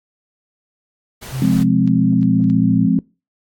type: noise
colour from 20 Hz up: pink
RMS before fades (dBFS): -33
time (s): 1.21-1.64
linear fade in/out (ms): 20
type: tone with pitch glide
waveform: sine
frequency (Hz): 131.3 to 116.98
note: C3 to A#2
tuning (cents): +6 to +7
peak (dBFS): -20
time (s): 1.31-2.89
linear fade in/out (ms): 50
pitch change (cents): -199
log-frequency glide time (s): 1.53-2.7
type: chord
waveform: sine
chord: F minor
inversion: none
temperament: just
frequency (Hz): 174.61 / 209.5 / 261.9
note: F3 / Ab3 / C4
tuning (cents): 0 / +15 / +2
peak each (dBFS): -16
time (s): 1.42-2.99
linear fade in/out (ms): 2
type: clicks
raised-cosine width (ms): 0.2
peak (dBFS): -24 / -27 / -33 / -26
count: 4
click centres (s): 1.876 / 2.23 / 2.441 / 2.5
effects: noise-tail reverb RT60 0.3 s tail -24 dB re dry + AAC 64 kbps